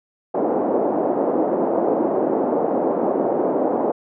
pink band-pass noise, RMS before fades -20 dBFS, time 0.34-3.92 s, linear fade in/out 10 ms, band 270 to 760 Hz, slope 24 dB/octave, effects none

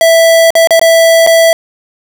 square tone with dropouts, 659.3 Hz, E5, in tune, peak -4 dBFS, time 0.01-1.53 s, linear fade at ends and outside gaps 1 ms, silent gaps 0.505-0.553 / 0.673-0.707 / 0.795-0.814 / 1.265-1.272 s, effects none

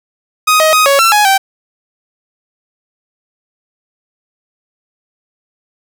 sawtooth tone with pitch steps, 1251 / 629 / 1253 / 557 / 1347 / 836 / 777 Hz, D#6 / D#5 / D#6 / C#5 / E6 / G#5 / G5, +9 / +19 / +12 / +8 / +37 / +11 / -16 cents, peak -3 dBFS, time 0.47-1.38 s, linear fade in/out 10 ms, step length 130 ms, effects none

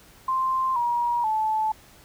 sine tone with pitch steps, 1046.5 / 954.1 / 869.9 Hz, C6 / A#5 / A5, 0 / +40 / -20 cents, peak -21 dBFS, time 0.28-1.72 s, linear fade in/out 5 ms, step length 480 ms, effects pink hiss -52 dBFS RMS until 2.04 s

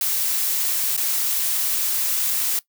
blue noise with dropouts, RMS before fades -22 dBFS, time 0.01-2.59 s, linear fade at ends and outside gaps 2 ms, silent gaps 0.966-0.976 s, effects noise-tail reverb RT60 0.1 s tail -19 dB re dry

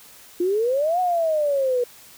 sine exponential two-way sweep, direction up then down, 342 to 740 to 480.8 Hz, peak -18 dBFS, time 0.4-1.84 s, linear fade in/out 5 ms, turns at 1 s, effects white hiss -47 dBFS RMS until 2.17 s

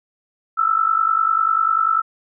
sine tone with amplitude modulation, 1318.5 Hz, E6, in tune, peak -11 dBFS, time 0.57-2.02 s, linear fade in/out 20 ms, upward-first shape sine, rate 50.1 Hz, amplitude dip 80%, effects none

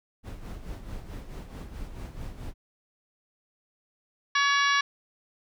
brown noise with tremolo, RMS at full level -36 dBFS, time 0.23-2.54 s, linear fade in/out 50 ms, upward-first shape sine, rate 4.6 Hz, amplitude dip 60%
harmonic tone, 564 Hz, C#5, 30 cents sharp, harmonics 2 / 3 / 4 / 5 / 6 / 7 / 8 / 9 / 10, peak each -25 / -25 / -30 / -34 / -33 / -34 / -40 / -41 / -36 dBFS, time 4.35-4.81 s, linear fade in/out 5 ms
effects none

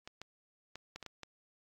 clicks, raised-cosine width 0.2 ms, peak -27 dBFS, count 7, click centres 0.075 / 0.216 / 0.756 / 0.96 / 1.027 / 1.063 / 1.233 s, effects AAC 48 kbps

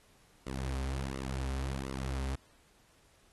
sawtooth tone with flanger, 66.5 Hz, C2, 29 cents sharp, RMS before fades -36 dBFS, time 0.46-2.36 s, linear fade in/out 10 ms, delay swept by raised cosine 1.2 to 6.2 ms, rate 1.4 Hz, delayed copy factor -0.8, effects pink hiss -65 dBFS RMS until 3.32 s + AAC 32 kbps

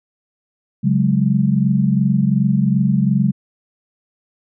sine chord, C# suspended fourth, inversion none, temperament equal, 138.59 / 185 / 207.7 Hz, C#3 / F#3 / G#3, 0 / 0 / 0 cents, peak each -17 dBFS, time 0.83-3.32 s, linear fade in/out 20 ms, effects none

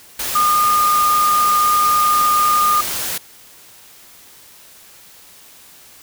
sine tone in noise, 1218 Hz, D#6, 37 cents flat, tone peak -12 dBFS, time 0.35-2.81 s, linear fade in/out 5 ms, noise white, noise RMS -23 dBFS, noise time 0.19-3.18 s, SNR +8 dB, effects white hiss -44 dBFS RMS until 6.02 s

